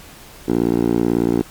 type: tone with band-pass filter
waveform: 10% pulse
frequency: 58.2 Hz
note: A#1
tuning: 2 cents flat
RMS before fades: -17 dBFS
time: 0.48-1.42 s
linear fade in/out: 5 ms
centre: 340 Hz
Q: 1.9
effects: pink hiss -41 dBFS RMS until 1.5 s + MP3 96 kbps